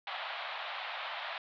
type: band-pass noise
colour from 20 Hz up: pink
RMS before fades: -40 dBFS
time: 0.07-1.38 s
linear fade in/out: 2 ms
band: 640 to 3900 Hz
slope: 48 dB/octave
effects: none